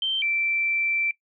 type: tone pair in turn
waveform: sine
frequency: 3124 / 2340 Hz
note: G7 / D7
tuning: -7 / -7 cents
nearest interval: perfect fourth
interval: 500 cents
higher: first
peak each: -22 dBFS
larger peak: neither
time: 0.02-0.22 / 0.22-1.11 s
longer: second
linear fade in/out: 2 ms
effects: noise-tail reverb RT60 0.1 s tail -20 dB re dry